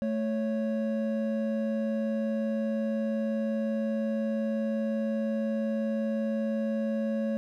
triangle tone pair together, 220 / 554.4 Hz, A3 / C#5, 0 / 0 cents, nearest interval octave + major third, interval 1600 cents, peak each -26 / -30 dBFS, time 0.02-7.37 s, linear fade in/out 0 ms, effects none

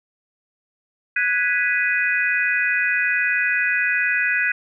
sine chord, G# minor seventh, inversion third, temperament equal, 1480 / 1661.2 / 1975.5 / 2489 Hz, F#6 / G#6 / B6 / D#7, 0 / 0 / 0 / 0 cents, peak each -23 dBFS, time 1.16-4.52 s, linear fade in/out 5 ms, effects none

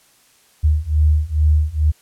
sine beating tone pair, 75.1 / 77.4 Hz, D2 / D#2, +39 / -9 cents, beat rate 2.3 Hz, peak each -16 / -15 dBFS, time 0.63-1.92 s, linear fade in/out 20 ms, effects white hiss -54 dBFS RMS until 2.01 s + low-pass 12000 Hz 12 dB/octave

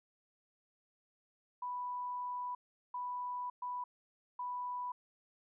sine tone bursts at uneven times, 987.8 Hz, B5, in tune, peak -37 dBFS, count 4, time 1.62-2.55 / 2.94-3.5 / 3.62-3.84 / 4.39-4.92 s, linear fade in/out 5 ms, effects none

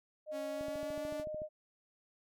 sine tone, 614 Hz, D#5, 23 cents flat, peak -38 dBFS, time 0.26-1.49 s, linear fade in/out 50 ms
sawtooth tone with pitch glide, 277.2 to 292.5 Hz, C#4 to D4, 0 to -7 cents, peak -39 dBFS, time 0.31-1.25 s, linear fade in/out 50 ms, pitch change +93 cents, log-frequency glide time 0.49-1.12 s
click train, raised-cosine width 3 ms, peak -36 dBFS, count 12, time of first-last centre 0.61-1.419 s, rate 13.6 Hz
effects none

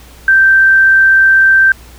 sine tone, 1564 Hz, G6, 4 cents flat, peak -4 dBFS, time 0.28-1.72 s, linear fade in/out 2 ms, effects added 60 Hz sine -36 dBFS peak until 1.98 s + pink hiss -40 dBFS RMS until 1.98 s

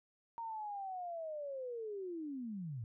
sine linear sweep, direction down, 932.3 to 105.1 Hz, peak -40 dBFS, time 0.38-2.84 s, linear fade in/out 0 ms, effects none

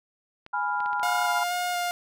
clicks, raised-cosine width 0.3 ms, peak -27 dBFS, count 5, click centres 0.464 / 0.804 / 0.86 / 0.931 / 0.997 s
sine chord, F diminished, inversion first, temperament equal, 830.6 / 987.8 / 1396.9 Hz, Ab5 / Cb6 / F6, 0 / 0 / 0 cents, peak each -29 dBFS, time 0.53-1.44 s, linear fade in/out 10 ms
sawtooth tone with vibrato, 710 Hz, F5, 28 cents sharp, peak -22 dBFS, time 1.03-1.91 s, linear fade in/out 0 ms, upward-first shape square, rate 2.1 Hz, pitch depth 10 cents each way
effects none

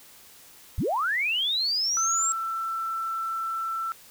sine linear sweep, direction up, 46.25 to 7650 Hz, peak -23 dBFS, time 0.78-2.32 s, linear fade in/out 0 ms
sine tone, 1336 Hz, E6, 23 cents sharp, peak -27 dBFS, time 1.97-3.92 s, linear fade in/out 0 ms
effects white hiss -51 dBFS RMS until 4.1 s

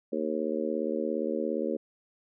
harmonic tone, 77.3 Hz, D#2, 11 cents flat, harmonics 3 / 4 / 5 / 6 / 7, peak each -34 / -34 / -34 / -34 / -34 dBFS, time 0.12-1.77 s, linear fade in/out 10 ms, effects none

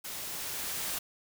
white noise with level ramp, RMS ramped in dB -40 to -34 dBFS, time 0.04-0.99 s, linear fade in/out 10 ms, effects none

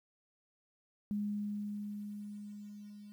sine tone with level ramp, 206.6 Hz, G#3, 9 cents flat, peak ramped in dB -32 to -49 dBFS, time 1.11-3.12 s, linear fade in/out 0 ms, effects 11-bit

